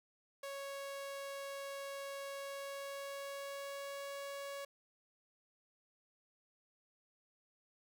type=tone with pitch glide; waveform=sawtooth; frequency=554.4 to 559.2 Hz; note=C#5 to C#5; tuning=0 to +15 cents; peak=-39 dBFS; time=0.43-4.65 s; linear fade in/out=5 ms; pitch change=+15 cents; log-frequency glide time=2.27-4.14 s; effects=none

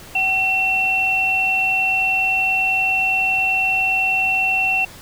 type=tone pair together; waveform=sine; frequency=760 / 2710 Hz; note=F#5 / E7; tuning=+46 / +47 cents; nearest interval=octave + minor seventh; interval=2201 cents; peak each=-24 / -16 dBFS; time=0.15-4.85 s; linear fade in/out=5 ms; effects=pink hiss -40 dBFS RMS until 5.01 s

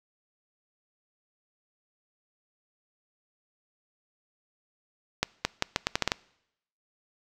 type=accelerating click train; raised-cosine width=0.2 ms; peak=-6 dBFS; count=9; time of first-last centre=5.23-6.119 s; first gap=220 ms; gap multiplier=0.79; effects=noise-tail reverb RT60 0.8 s tail -24 dB re dry

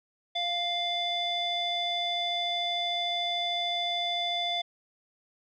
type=tone with low-pass filter; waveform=square; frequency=698.5 Hz; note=F5; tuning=in tune; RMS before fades=-30 dBFS; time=0.35-4.62 s; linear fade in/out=10 ms; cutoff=3600 Hz; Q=6.8; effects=none

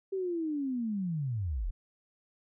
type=linear sweep; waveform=sine; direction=down; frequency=392 to 32.7 Hz; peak=-30 dBFS; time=0.12-1.71 s; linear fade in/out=10 ms; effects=none

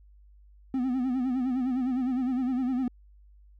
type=tone with vibrato; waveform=triangle; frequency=255.2 Hz; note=C4; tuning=43 cents flat; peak=-23 dBFS; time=0.74-2.88 s; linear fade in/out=2 ms; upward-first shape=sine; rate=9.8 Hz; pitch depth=82 cents each way; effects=added 50 Hz sine -52 dBFS peak until 3.59 s

